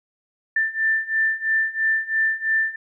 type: beating tone pair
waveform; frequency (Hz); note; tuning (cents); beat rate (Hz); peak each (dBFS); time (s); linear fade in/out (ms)
sine; 1776 / 1779; A6 / A6; +16 / +19; 3; -23 / -21; 0.56-2.76; 5
effects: none